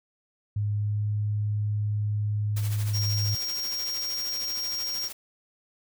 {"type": "tone with pitch glide", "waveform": "sine", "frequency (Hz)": [103.83, 104.73], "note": ["G#2", "G#2"], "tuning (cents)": [0, 15], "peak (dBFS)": -24, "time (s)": [0.56, 3.35], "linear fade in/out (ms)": 5, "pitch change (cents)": 15, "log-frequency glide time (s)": [0.74, 1.05]}
{"type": "noise with tremolo", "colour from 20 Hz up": "white", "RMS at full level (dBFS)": -38, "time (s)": [2.56, 5.13], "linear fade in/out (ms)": 10, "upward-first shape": "sine", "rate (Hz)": 13, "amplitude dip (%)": 60}
{"type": "tone", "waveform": "square", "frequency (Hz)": 5580, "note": "F8", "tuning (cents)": -2, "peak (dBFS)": -29, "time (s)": [2.93, 5.09], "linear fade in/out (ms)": 20}
{"effects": []}